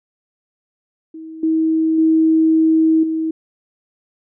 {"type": "tone with level steps", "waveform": "sine", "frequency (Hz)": 320, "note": "D#4", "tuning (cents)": 49, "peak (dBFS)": [-30, -13, -10, -17], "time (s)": [1.14, 3.31], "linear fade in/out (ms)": 5, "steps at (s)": [1.43, 1.98, 3.03], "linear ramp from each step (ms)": 5, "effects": []}